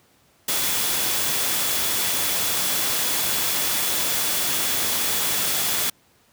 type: tone in noise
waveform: sine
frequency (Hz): 3415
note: G#7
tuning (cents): +48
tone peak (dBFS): -34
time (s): 0.48-5.9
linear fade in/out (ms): 5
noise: white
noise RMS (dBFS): -23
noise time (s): 0.48-5.9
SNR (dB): -14
effects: pink hiss -59 dBFS RMS until 6.32 s + high-pass 80 Hz 12 dB/octave